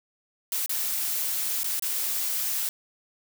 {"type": "noise with dropouts", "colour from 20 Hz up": "blue", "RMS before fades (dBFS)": -28, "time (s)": [0.52, 2.69], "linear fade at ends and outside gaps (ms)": 1, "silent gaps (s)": [[0.661, 0.694], [1.633, 1.643], [1.796, 1.823]], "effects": []}